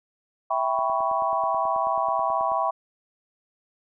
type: chord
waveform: sine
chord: C# half-diminished seventh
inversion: first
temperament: equal with one note detuned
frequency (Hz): 659.3 / 784 / 987.8 / 1111.9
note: E5 / G5 / B5 / C#6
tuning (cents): 0 / 0 / 0 / +5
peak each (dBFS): -27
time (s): 0.5-2.71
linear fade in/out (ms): 10
type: click train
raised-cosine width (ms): 1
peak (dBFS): -28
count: 17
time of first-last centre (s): 0.79-2.518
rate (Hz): 9.26
effects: none